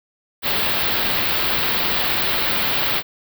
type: band-stop noise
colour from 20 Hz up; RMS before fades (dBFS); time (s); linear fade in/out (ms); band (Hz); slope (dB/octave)
white; -20; 0.42-3.03; 50; 4500 to 16000; 48
effects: none